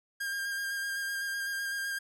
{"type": "tone with vibrato", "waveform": "45% pulse", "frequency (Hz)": 1608, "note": "G6", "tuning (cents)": 44, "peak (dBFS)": -32, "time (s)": [0.2, 1.99], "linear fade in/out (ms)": 10, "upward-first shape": "square", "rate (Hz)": 7.9, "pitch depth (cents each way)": 13, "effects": []}